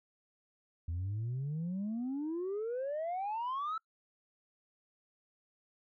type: exponential sweep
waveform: sine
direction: up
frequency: 81 to 1339 Hz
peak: -32 dBFS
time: 0.88-3.78 s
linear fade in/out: 5 ms
effects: noise-tail reverb RT60 0.1 s tail -25 dB re dry + tanh soft clip ceiling -32 dBFS